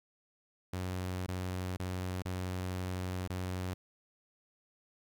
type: tone with dropouts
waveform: sawtooth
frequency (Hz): 91.8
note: F#2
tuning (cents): -13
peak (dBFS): -31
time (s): 0.73-3.74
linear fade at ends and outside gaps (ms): 5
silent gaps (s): 1.264-1.282 / 1.77-1.797 / 2.222-2.252 / 3.276-3.299
effects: 12-bit